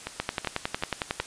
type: two click trains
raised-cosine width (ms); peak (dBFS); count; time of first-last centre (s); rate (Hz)
0.3; -10 / -15; 12 / 4; 0.2-1.2 / 0.07-1.202; 11 / 2.65
effects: white hiss -44 dBFS RMS until 1.26 s + resampled to 22050 Hz